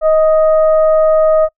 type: tone with frequency modulation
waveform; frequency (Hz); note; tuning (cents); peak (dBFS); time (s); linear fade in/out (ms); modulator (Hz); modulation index
sine; 629; D#5; +19; -7; 0.01-1.49; 50; 619; 0.45
effects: noise-tail reverb RT60 0.1 s tail -25 dB re dry